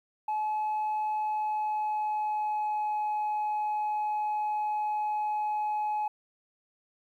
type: tone with pitch glide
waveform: sine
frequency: 855 to 846.6 Hz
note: A5 to G#5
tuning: -50 to +33 cents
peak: -25 dBFS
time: 0.28-6.08 s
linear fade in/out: 5 ms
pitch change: -17 cents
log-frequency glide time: 1.14-2.97 s
effects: tanh soft clip ceiling -26 dBFS + 11-bit